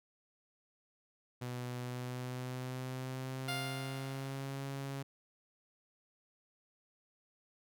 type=tone with pitch glide; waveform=sawtooth; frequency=123.8 to 137.36 Hz; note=B2 to C#3; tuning=+5 to -15 cents; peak=-35 dBFS; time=1.41-5.03 s; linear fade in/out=10 ms; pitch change=+180 cents; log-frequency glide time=1.79-4.65 s
type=tone with exponential decay; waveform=10% pulse; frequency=702 Hz; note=F5; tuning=9 cents sharp; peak=-27 dBFS; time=3.48-4.86 s; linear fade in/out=5 ms; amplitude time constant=300 ms
effects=none